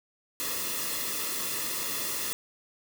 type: noise with comb filter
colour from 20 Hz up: white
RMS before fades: -32 dBFS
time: 0.4-2.33 s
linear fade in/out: 0 ms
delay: 1.3 ms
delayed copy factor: -0.7
effects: none